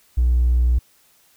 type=tone with hard clipping; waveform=sine; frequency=60.9 Hz; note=B1; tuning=24 cents flat; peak=-14 dBFS; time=0.17-0.79 s; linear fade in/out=10 ms; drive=1 dB; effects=white hiss -57 dBFS RMS until 1.36 s